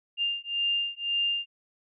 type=beating tone pair; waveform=sine; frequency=2800 / 2801.9 Hz; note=F7 / F7; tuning=+4 / +5 cents; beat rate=1.9 Hz; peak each=-29 dBFS; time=0.17-1.46 s; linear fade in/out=50 ms; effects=none